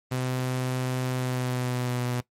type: tone with pitch glide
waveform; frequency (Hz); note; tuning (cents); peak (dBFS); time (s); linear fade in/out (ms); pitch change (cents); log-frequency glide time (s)
sawtooth; 127.9 to 123.33; C3 to B2; -39 to -2; -22; 0.11-2.21; 10; -63; 1.11-2.06
effects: noise-tail reverb RT60 0.1 s tail -18 dB re dry + MP3 64 kbps